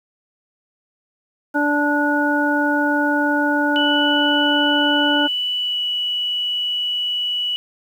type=harmonic tone; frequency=292.3 Hz; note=D4; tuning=8 cents flat; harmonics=1 / 2 / 3 / 5; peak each=-19 / -24 / -23 / -20 dBFS; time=1.54-5.28 s; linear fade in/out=20 ms
type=tone with pitch glide; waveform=sine; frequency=2966 to 2947 Hz; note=F#7 to F#7; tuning=+4 to -8 cents; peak=-19 dBFS; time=3.76-7.56 s; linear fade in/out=0 ms; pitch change=-12 cents; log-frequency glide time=5.57-5.77 s
effects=8-bit